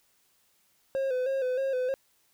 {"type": "tone with vibrato", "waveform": "triangle", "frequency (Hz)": 522, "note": "C5", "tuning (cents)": -4, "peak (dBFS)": -24, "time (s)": [0.95, 1.94], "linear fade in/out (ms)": 0, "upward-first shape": "square", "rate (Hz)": 3.2, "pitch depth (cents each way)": 54, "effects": ["white hiss -68 dBFS RMS until 2.33 s"]}